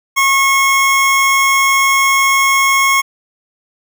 square tone pair together, 1090 / 2176 Hz, C#6 / C#7, -29 / -33 cents, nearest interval octave, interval 1196 cents, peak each -13 dBFS, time 0.16-3.02 s, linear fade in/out 20 ms, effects none

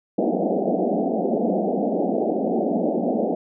pink band-pass noise, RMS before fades -22 dBFS, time 0.18-3.35 s, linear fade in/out 5 ms, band 180 to 770 Hz, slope 96 dB/octave, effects none

